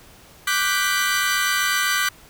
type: chord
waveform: sawtooth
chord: G major seventh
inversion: second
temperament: equal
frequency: 1174.7 / 1480 / 1568 / 1975.5 Hz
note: D6 / F#6 / G6 / B6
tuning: 0 / 0 / 0 / 0 cents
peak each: -21 dBFS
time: 0.47-2.09 s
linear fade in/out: 5 ms
effects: pink hiss -48 dBFS RMS until 2.29 s